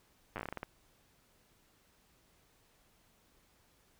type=slowing click train; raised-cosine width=0.5 ms; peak=-24 dBFS; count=11; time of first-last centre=0.36-0.631 s; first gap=9 ms; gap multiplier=1.23; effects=pink hiss -69 dBFS RMS until 3.99 s